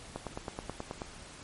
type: click train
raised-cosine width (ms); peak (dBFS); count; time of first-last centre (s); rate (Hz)
1; -22; 9; 0.16-1.018; 9.32
effects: pink hiss -49 dBFS RMS until 1.43 s + MP3 48 kbps